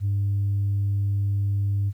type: tone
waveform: sine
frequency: 100 Hz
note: G2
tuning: 35 cents sharp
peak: -19 dBFS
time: 0-1.93 s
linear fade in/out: 50 ms
effects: tanh soft clip ceiling -18 dBFS + 10-bit